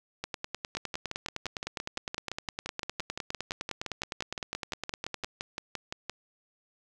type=two click trains; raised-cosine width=0.2 ms; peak=-17 / -16 dBFS; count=32 / 50; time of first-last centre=0.77-6.096 / 0.24-5.245 s; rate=5.82 / 9.79 Hz; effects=none